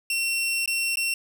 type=tone with dropouts; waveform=sawtooth; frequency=2720 Hz; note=F7; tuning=46 cents flat; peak=-20 dBFS; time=0.1-1.14 s; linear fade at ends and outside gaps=2 ms; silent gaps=0.659-0.676 / 0.957-0.971 s; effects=none